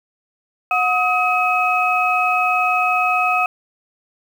sine tone cluster, 729 / 1264 / 2551 Hz, F#5 / D#6 / D#7, -26 / +27 / +43 cents, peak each -19 dBFS, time 0.71-3.46 s, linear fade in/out 2 ms, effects 7-bit

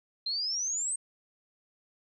sine exponential sweep, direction up, 4100 to 8460 Hz, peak -29 dBFS, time 0.26-0.96 s, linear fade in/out 5 ms, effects none

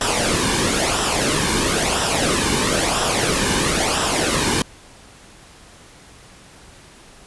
pink noise with flanger, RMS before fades -19 dBFS, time 0.01-4.62 s, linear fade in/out 2 ms, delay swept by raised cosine 0.45 to 1.55 ms, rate 1 Hz, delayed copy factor -0.6, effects pink hiss -45 dBFS RMS until 7.26 s + resampled to 24000 Hz

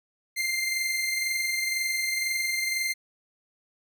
sawtooth tone pair together, 2093 / 2115 Hz, C7 / C7, 0 / +18 cents, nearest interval unison, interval 18 cents, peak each -23 / -31 dBFS, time 0.36-2.94 s, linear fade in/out 20 ms, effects none

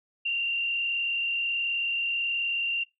sine tone with frequency modulation, 2772 Hz, F7, 14 cents flat, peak -25 dBFS, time 0.25-2.84 s, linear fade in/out 10 ms, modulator 38.6 Hz, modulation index 1.2, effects noise-tail reverb RT60 0.2 s tail -24 dB re dry

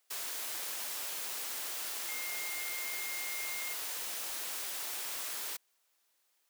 sine tone in noise, 2124 Hz, C7, 25 cents sharp, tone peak -41 dBFS, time 2.08-3.74 s, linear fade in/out 10 ms, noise white, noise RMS -39 dBFS, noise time 0.1-5.57 s, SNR -5 dB, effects white hiss -75 dBFS RMS until 6.49 s + high-pass 400 Hz 12 dB/octave

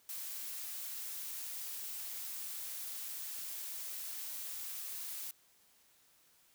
blue noise, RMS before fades -43 dBFS, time 0.09-5.31 s, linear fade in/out 2 ms, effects white hiss -68 dBFS RMS until 6.54 s

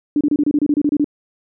sine tone bursts, 293.7 Hz, D4, in tune, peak -12 dBFS, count 12, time 0.16-1.044 s, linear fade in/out 2 ms, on 48 ms, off 28 ms, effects none

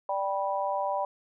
sine chord, G major, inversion second, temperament just, 588 / 784 / 980 Hz, D5 / G5 / B5, +2 / 0 / -14 cents, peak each -31 dBFS, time 0.09-1.05 s, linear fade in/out 2 ms, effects none

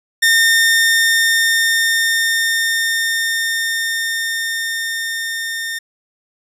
sawtooth tone with level ramp, 1820 Hz, A#6, 42 cents flat, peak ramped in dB -6 to -18 dBFS, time 0.22-5.79 s, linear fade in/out 10 ms, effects resampled to 32000 Hz

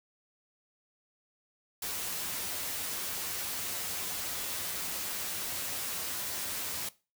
white noise with comb filter, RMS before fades -36 dBFS, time 1.82-6.89 s, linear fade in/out 5 ms, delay 11 ms, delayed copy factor +0.5, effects noise-tail reverb RT60 0.3 s tail -19 dB re dry

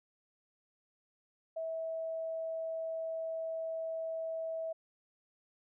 sine tone, 650 Hz, E5, 24 cents flat, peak -35 dBFS, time 1.56-4.73 s, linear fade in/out 10 ms, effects none

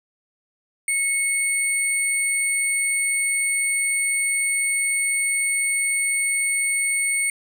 sine tone pair together, 2202 / 8816 Hz, C#7 / C#9, -12 / -11 cents, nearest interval 2 octaves, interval 2401 cents, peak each -20 dBFS, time 0.88-7.3 s, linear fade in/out 2 ms, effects tanh soft clip ceiling -16 dBFS

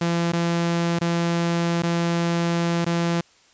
sawtooth tone with dropouts, 170 Hz, F3, 46 cents flat, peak -16 dBFS, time 0.01-3.21 s, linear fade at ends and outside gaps 5 ms, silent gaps 0.321-0.331 / 0.99-1.012 / 1.823-1.833 / 2.847-2.863 s, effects white hiss -56 dBFS RMS until 3.53 s + resampled to 16000 Hz

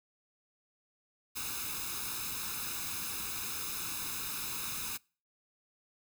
white noise with comb filter, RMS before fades -38 dBFS, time 1.35-4.98 s, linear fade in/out 20 ms, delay 0.78 ms, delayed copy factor +0.75, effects noise-tail reverb RT60 0.4 s tail -26 dB re dry

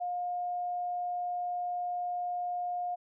sine tone, 712 Hz, F5, 33 cents sharp, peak -31 dBFS, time 0-2.96 s, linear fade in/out 20 ms, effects none

